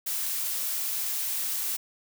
blue noise, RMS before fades -30 dBFS, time 0.06-1.77 s, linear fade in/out 10 ms, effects none

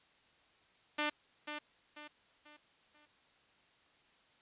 5% pulse tone with echo, 298.6 Hz, D4, 29 cents sharp, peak -21 dBFS, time 0.98-1.1 s, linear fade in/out 10 ms, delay 490 ms, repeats 4, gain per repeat -8 dB, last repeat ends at 3.06 s, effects white hiss -68 dBFS RMS until 4.41 s + resampled to 8000 Hz

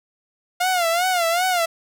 sawtooth tone with vibrato, 703 Hz, F5, 11 cents sharp, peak -14 dBFS, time 0.6-1.66 s, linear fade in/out 10 ms, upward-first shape sine, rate 2.6 Hz, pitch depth 110 cents each way, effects none

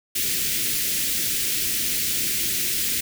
white band-stop noise, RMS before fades -24 dBFS, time 0.15-3.01 s, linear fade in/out 10 ms, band 410 to 1900 Hz, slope 24 dB/octave, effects none

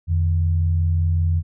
sine tone pair together, 85.9 / 151.21 Hz, F2 / D#3, -28 / -49 cents, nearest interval minor seventh, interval 979 cents, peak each -16 / -27 dBFS, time 0.07-1.43 s, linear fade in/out 50 ms, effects none

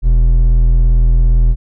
sine tone with hard clipping, 41.2 Hz, E1, in tune, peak -8 dBFS, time 0.02-1.56 s, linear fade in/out 50 ms, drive 6 dB, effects none

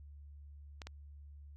clicks, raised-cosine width 0.2 ms, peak -28 dBFS, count 2, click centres 0.818 / 0.87 s, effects added 72 Hz sine -50 dBFS peak until 1.56 s

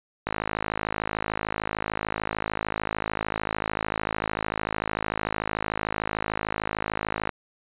click train, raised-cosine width 0.5 ms, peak -11 dBFS, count 376, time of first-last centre 0.27-7.292 s, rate 53.4 Hz, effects resampled to 8000 Hz

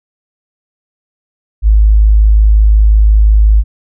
sine tone, 52.8 Hz, G#1, 29 cents sharp, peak -3 dBFS, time 1.62-3.64 s, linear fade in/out 50 ms, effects none

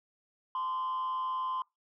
sine tone with frequency modulation, 1034 Hz, C6, 21 cents flat, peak -29 dBFS, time 0.55-1.62 s, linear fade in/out 2 ms, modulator 160 Hz, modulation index 0.34, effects noise-tail reverb RT60 0.2 s tail -25 dB re dry + tanh soft clip ceiling -29 dBFS

